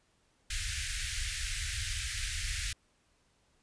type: band-stop noise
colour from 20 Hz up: pink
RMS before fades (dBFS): -35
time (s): 0.5-2.73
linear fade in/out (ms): 5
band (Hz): 100 to 1600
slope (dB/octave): 48
effects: pink hiss -71 dBFS RMS until 3.62 s + resampled to 22050 Hz